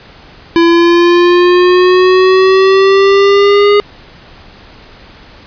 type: exponential sweep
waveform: square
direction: up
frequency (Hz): 335.5 to 412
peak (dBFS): -5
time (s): 0.56-3.8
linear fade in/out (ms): 0
effects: pink hiss -37 dBFS RMS until 5.46 s + resampled to 11025 Hz